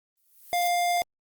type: noise with exponential growth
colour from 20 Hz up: violet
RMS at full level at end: -32 dBFS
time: 0.17-0.68 s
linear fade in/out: 2 ms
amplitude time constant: 110 ms
type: tone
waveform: square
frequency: 702 Hz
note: F5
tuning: 9 cents sharp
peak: -23 dBFS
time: 0.53-1.02 s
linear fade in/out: 0 ms
effects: Opus 24 kbps